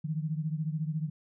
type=beating tone pair; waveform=sine; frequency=153 / 167 Hz; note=D#3 / E3; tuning=-29 / +23 cents; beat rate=14 Hz; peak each=-31 / -35 dBFS; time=0.04-1.1 s; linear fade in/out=10 ms; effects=none